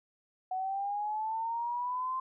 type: linear sweep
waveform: sine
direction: up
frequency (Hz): 740 to 1046.5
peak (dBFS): -31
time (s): 0.51-2.2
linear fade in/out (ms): 5
effects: none